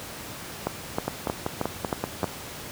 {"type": "two click trains", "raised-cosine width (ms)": 1, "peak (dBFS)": [-11, -10], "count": [7, 6], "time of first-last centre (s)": [[1.08, 2.232], [0.67, 2.242]], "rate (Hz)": [5.21, 3.18], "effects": ["pink hiss -38 dBFS RMS until 2.71 s", "high-pass 80 Hz 12 dB/octave"]}